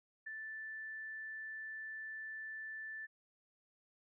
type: tone with ADSR envelope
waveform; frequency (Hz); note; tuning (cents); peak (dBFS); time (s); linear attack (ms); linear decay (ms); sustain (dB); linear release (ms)
sine; 1760; A6; 0; -40; 0.26-3.07; 12; 4; -3; 23
effects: none